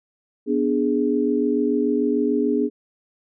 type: chord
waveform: sine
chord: G# diminished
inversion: first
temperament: equal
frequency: 246.9 / 293.7 / 415.3 Hz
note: B3 / D4 / G#4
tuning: 0 / 0 / 0 cents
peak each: -22 dBFS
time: 0.46-2.7 s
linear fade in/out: 50 ms
effects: none